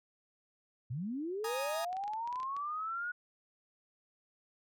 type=linear sweep; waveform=sine; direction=up; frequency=109.3 to 1467 Hz; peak=-35 dBFS; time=0.9-3.12 s; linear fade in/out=10 ms
type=chord; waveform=sawtooth; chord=Ab suspended second; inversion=none; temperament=equal; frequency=830.6 / 932.3 / 1244.5 Hz; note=Ab5 / Bb5 / Eb6; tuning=0 / 0 / 0 cents; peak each=-37 / -39 / -37 dBFS; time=1.44-1.85 s; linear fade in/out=5 ms
type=clicks; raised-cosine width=0.2 ms; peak=-34 dBFS; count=11; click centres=1.929 / 1.968 / 2.038 / 2.079 / 2.135 / 2.275 / 2.327 / 2.358 / 2.401 / 2.431 / 2.566 s
effects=none